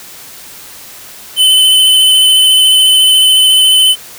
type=tone with vibrato; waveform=square; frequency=3039 Hz; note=F#7; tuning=46 cents sharp; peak=-5 dBFS; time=1.36-3.96 s; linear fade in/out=50 ms; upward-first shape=triangle; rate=14 Hz; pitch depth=19 cents each way; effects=white hiss -32 dBFS RMS until 4.18 s